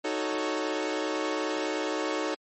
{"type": "chord", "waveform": "sawtooth", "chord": "D# half-diminished seventh", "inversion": "none", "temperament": "equal", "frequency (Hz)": [311.1, 370, 440, 554.4], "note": ["D#4", "F#4", "A4", "C#5"], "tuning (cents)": [0, 0, 0, 0], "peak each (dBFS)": [-28, -31, -30, -30], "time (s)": [0.04, 2.35], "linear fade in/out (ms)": 10, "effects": ["low-pass 7000 Hz 12 dB/octave", "MP3 32 kbps"]}